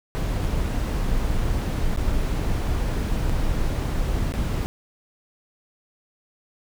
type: noise with dropouts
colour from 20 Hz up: brown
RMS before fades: -23 dBFS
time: 0.15-4.66 s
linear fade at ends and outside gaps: 0 ms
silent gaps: 0.442-0.447 / 1.962-1.973 / 3.296-3.301 / 4.321-4.339 s
effects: none